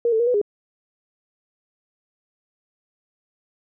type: tone with pitch steps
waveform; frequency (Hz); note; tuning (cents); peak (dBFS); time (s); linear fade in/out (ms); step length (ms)
sine; 471.3 / 443.1 / 474.3 / 494.6 / 411.7; A#4 / A4 / A#4 / B4 / G#4; +19 / +12 / +30 / +3 / -15; -16; 0.05-0.415; 2; 73
effects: none